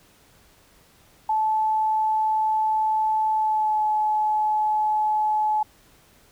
sine tone with pitch glide, 869 to 855.6 Hz, A5 to A5, -22 to -49 cents, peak -19 dBFS, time 1.29-5.63 s, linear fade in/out 5 ms, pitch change -27 cents, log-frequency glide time 3.34-3.84 s, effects pink hiss -56 dBFS RMS until 6.31 s

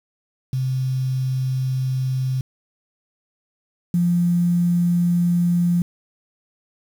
sine tone pair in turn, 130.4 / 174.06 Hz, C3 / F3, -5 / -6 cents, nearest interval perfect fourth, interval 499 cents, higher second, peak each -19 / -15 dBFS, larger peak second, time 0.53-2.41 / 3.94-5.82 s, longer neither, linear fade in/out 2 ms, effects 7-bit

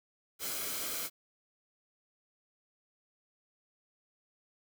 white noise with comb filter, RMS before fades -37 dBFS, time 0.39-1.1 s, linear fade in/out 50 ms, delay 1.1 ms, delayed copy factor -0.5, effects none

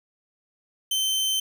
sawtooth tone, 3092 Hz, G7, 24 cents flat, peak -19 dBFS, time 0.91-1.4 s, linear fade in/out 5 ms, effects none

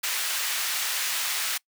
pink high-pass noise, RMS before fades -28 dBFS, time 0.03-1.58 s, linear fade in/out 10 ms, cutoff 1700 Hz, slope 12 dB/octave, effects noise-tail reverb RT60 0.1 s tail -24 dB re dry

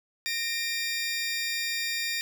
20% pulse tone pair together, 1846 / 2388 Hz, A#6 / D7, -17 / +28 cents, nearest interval major third, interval 445 cents, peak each -26 dBFS, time 0.26-2.21 s, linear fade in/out 0 ms, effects none

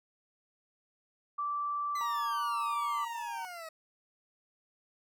sine tone, 1166 Hz, D6, 13 cents flat, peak -31 dBFS, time 1.38-3.05 s, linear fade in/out 10 ms
20% pulse exponential sweep, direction down, 2043 to 631 Hz, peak -37 dBFS, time 1.95-3.69 s, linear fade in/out 5 ms
triangle tone with vibrato, 932.3 Hz, A#5, in tune, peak -35 dBFS, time 2.01-3.45 s, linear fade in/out 0 ms, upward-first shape sine, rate 2.7 Hz, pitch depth 20 cents each way
effects none

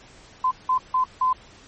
sine tone bursts at uneven times, 1024 Hz, C6, 38 cents flat, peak -17 dBFS, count 4, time 0.44-0.51 / 0.69-0.78 / 0.94-1.04 / 1.21-1.33 s, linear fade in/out 5 ms, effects pink hiss -49 dBFS RMS until 1.67 s + MP3 32 kbps

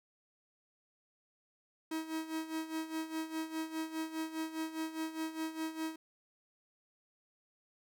45% pulse tone with tremolo, 319.1 Hz, D#4, 44 cents sharp, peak -34 dBFS, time 1.91-5.96 s, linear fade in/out 5 ms, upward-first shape sine, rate 4.9 Hz, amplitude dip 75%, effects none

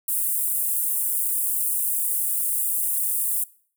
pink high-pass noise, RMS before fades -24 dBFS, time 0.08-3.44 s, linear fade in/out 5 ms, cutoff 8900 Hz, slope 48 dB/octave, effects noise-tail reverb RT60 0.5 s tail -21 dB re dry

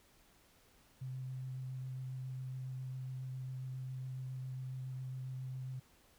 sine tone with vibrato, 129.7 Hz, C3, 15 cents flat, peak -40 dBFS, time 1.01-5.8 s, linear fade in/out 10 ms, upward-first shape sine, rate 7.3 Hz, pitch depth 11 cents each way, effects pink hiss -67 dBFS RMS until 6.18 s

